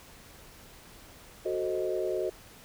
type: chord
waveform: sine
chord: F# diminished seventh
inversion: none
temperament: equal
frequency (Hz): 370 / 440 / 523.3 / 622.3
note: F#4 / A4 / C5 / Eb5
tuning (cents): 0 / 0 / 0 / 0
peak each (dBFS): -31 / -35 / -36 / -34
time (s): 1.45-2.3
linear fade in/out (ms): 10
effects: pink hiss -52 dBFS RMS until 2.64 s